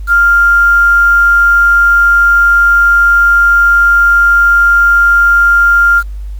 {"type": "tone with quantisation", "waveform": "sine", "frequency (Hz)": 1396.9, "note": "F6", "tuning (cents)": 0, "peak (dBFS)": -4, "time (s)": [0.07, 6.03], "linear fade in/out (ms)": 50, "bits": 5, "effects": ["added 50 Hz sine -19 dBFS peak until 6.39 s", "pink hiss -49 dBFS RMS until 6.39 s"]}